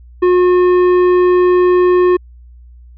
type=tone with tanh clipping; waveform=sine; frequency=360 Hz; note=F#4; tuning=47 cents flat; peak=-9 dBFS; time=0.22-2.17 s; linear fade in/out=10 ms; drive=11 dB; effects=added 60 Hz sine -36 dBFS peak until 2.97 s